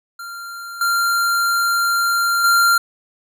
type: tone with level steps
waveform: square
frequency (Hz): 1386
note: F6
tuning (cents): -14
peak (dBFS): -30 / -16 / -12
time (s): 0.19-2.78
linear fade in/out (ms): 5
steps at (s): 0.81 / 2.44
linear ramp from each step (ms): 2
effects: none